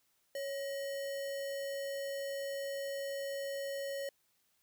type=tone with sample-and-hold; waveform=sine; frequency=554.4 Hz; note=C#5; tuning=in tune; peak=-36 dBFS; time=0.35-4.09 s; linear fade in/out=2 ms; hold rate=2450 Hz; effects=white hiss -75 dBFS RMS until 4.62 s